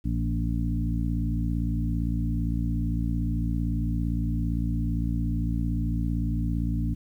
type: harmonic tone with a mistuned harmonic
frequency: 57.6 Hz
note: A#1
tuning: 20 cents flat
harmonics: 1 / 2 / 3 / 4 / 5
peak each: -27 / -30 / -32 / -33 / -34 dBFS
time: 0.04-6.95 s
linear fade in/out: 20 ms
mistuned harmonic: 3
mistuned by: -20 cents
effects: 10-bit